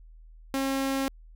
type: tone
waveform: sawtooth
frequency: 270 Hz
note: C#4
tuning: 45 cents flat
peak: -22 dBFS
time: 0.54-1.08 s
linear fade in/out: 0 ms
effects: added 40 Hz sine -47 dBFS peak until 1.35 s